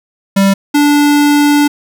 square tone pair in turn, 196 / 291.5 Hz, G3 / D4, 0 / -13 cents, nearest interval perfect fifth, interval 687 cents, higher second, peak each -7 dBFS, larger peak neither, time 0.36-0.54 / 0.74-1.68 s, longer second, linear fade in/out 10 ms, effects none

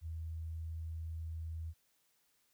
sine tone, 81 Hz, E2, 30 cents flat, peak -39 dBFS, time 0.01-1.74 s, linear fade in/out 50 ms, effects white hiss -75 dBFS RMS until 2.53 s

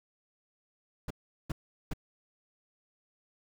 brown noise bursts, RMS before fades -33 dBFS, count 3, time 1.08-1.935 s, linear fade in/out 5 ms, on 25 ms, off 390 ms, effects none

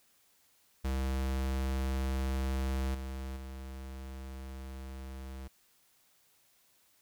square tone with level steps, 66.1 Hz, C2, 18 cents sharp, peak -31 / -38 / -42 dBFS, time 0.84-5.48 s, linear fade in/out 10 ms, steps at 2.94 / 3.36 s, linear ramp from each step 10 ms, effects white hiss -68 dBFS RMS until 7.01 s

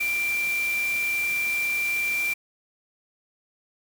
sine tone in noise, 2361 Hz, D7, 9 cents sharp, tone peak -23 dBFS, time 0-2.34 s, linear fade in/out 10 ms, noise white, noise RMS -36 dBFS, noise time 0-2.34 s, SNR +10 dB, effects none

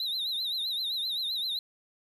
triangle tone with vibrato, 3861 Hz, B7, 40 cents flat, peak -28 dBFS, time 0-1.59 s, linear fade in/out 2 ms, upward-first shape triangle, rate 7.7 Hz, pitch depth 140 cents each way, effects 11-bit

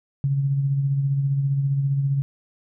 sine tone with tremolo, 138.6 Hz, C#3, in tune, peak -17 dBFS, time 0.24-2.22 s, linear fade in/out 0 ms, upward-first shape sine, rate 15 Hz, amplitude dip 40%, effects none

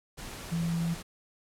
sine tone in noise, 167.7 Hz, E3, 30 cents sharp, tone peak -27 dBFS, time 0.51-0.95 s, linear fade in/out 20 ms, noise pink, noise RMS -42 dBFS, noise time 0.17-1.03 s, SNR +12 dB, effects low-pass 12000 Hz 12 dB/octave

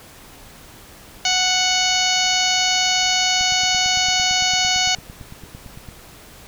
harmonic tone, 739 Hz, F#5, 2 cents flat, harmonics 1 / 2 / 3 / 4 / 5 / 6 / 7 / 8 / 9, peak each -24 / -28 / -24 / -22 / -27 / -23 / -28 / -27 / -25 dBFS, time 1.25-4.95 s, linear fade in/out 2 ms
click train, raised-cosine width 5 ms, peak -24 dBFS, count 23, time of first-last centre 3.41-5.887 s, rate 8.88 Hz
effects pink hiss -43 dBFS RMS until 6.47 s

